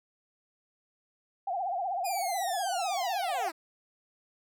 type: tone with vibrato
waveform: sine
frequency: 740 Hz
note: F#5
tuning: in tune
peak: -29 dBFS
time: 1.47-3.49 s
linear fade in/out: 5 ms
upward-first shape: triangle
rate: 16 Hz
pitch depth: 170 cents each way
type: linear sweep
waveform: 10% pulse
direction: down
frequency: 2489 to 302.5 Hz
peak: -27 dBFS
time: 2.04-3.52 s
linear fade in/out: 20 ms
effects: none